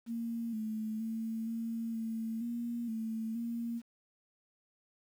sine tone with pitch steps, 231.4 / 217.8 / 224.2 / 228.4 / 224.8 / 236.3 / 222.9 / 233.3 Hz, A#3 / A3 / A3 / A#3 / A3 / A#3 / A3 / A#3, -13 / -17 / +33 / -35 / +37 / +24 / +23 / +2 cents, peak -34 dBFS, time 0.06-3.82 s, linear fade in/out 50 ms, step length 470 ms, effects 10-bit

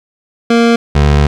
25% pulse tone pair in turn, 233.1 / 72.83 Hz, A#3 / D2, 0 / -14 cents, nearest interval octave + minor sixth, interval 2014 cents, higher first, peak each -3 dBFS, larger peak neither, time 0.5-0.76 / 0.95-1.27 s, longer second, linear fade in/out 5 ms, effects low-pass 5000 Hz 12 dB/octave + 7-bit

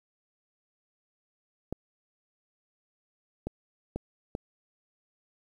clicks, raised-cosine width 2 ms, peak -19 dBFS, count 4, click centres 1.726 / 3.47 / 3.96 / 4.351 s, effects 9-bit

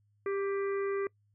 harmonic tone with a mistuned harmonic, 396.1 Hz, G4, 18 cents sharp, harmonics 1 / 3 / 4 / 5 / 6, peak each -30 / -41 / -48 / -45 / -52 dBFS, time 0.26-1.07 s, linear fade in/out 2 ms, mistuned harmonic 3, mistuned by -25 cents, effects noise-tail reverb RT60 0.1 s tail -24 dB re dry + added 103 Hz sine -67 dBFS peak until 1.34 s

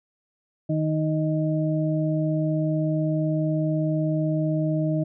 harmonic tone, 155.9 Hz, D#3, 4 cents sharp, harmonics 1 / 2 / 4, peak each -23 / -26 / -29 dBFS, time 0.69-5.04 s, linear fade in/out 10 ms, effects none

